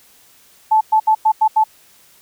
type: tone bursts at uneven times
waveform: sine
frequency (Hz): 871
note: A5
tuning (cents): -18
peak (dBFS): -9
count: 6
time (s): 0.71-0.81 / 0.92-1 / 1.07-1.15 / 1.25-1.32 / 1.41-1.48 / 1.56-1.64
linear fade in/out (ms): 10
effects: white hiss -50 dBFS RMS until 2.21 s